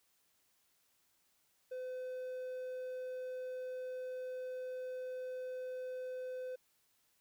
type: tone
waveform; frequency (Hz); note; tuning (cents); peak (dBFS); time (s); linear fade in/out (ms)
triangle; 509; C5; -48; -38; 1.71-6.56; 10
effects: white hiss -75 dBFS RMS until 7.2 s